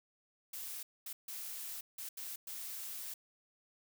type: noise bursts at uneven times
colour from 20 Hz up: blue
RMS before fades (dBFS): -44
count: 6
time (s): 0.53-0.83 / 1.06-1.13 / 1.28-1.81 / 1.98-2.09 / 2.17-2.36 / 2.47-3.14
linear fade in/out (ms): 5
effects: none